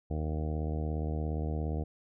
harmonic tone, 77.2 Hz, D#2, 13 cents flat, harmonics 1 / 2 / 3 / 4 / 5 / 6 / 7 / 8 / 9 / 10, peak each -32 / -37 / -42 / -42 / -47 / -43 / -49 / -51 / -47 / -52 dBFS, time 0.1-1.84 s, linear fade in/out 10 ms, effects none

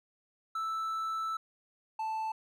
triangle tone pair in turn, 1318.5 / 880 Hz, E6 / A5, 0 / 0 cents, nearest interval perfect fifth, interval 700 cents, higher first, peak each -30 / -30 dBFS, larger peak neither, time 0.55-1.37 / 1.99-2.32 s, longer first, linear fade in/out 5 ms, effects none

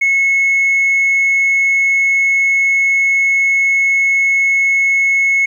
sine tone, 2188 Hz, C#7, 23 cents flat, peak -8 dBFS, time 0.01-5.46 s, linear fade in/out 10 ms, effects tanh soft clip ceiling -8 dBFS + 8-bit

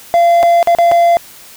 triangle tone with dropouts, 686 Hz, F5, 31 cents flat, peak -4 dBFS, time 0.14-1.17 s, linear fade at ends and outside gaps 0 ms, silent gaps 0.429-0.433 / 0.628-0.673 / 0.75-0.786 / 0.915-0.919 s, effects white hiss -37 dBFS RMS until 1.56 s

